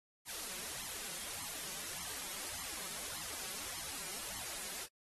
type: noise with flanger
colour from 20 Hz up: white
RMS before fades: -43 dBFS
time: 0.25-4.88 s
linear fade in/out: 50 ms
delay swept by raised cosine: 0.94 to 5.44 ms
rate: 1.7 Hz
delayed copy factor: +1
effects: AAC 32 kbps